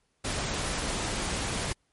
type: noise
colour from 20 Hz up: pink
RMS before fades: -31 dBFS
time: 0.24-1.73 s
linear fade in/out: 10 ms
effects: pink hiss -73 dBFS RMS until 1.92 s + MP3 48 kbps